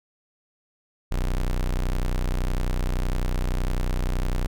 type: tone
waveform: 40% pulse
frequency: 30.87 Hz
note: B0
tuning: in tune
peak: -21 dBFS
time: 1.11-4.47 s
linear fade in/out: 10 ms
effects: none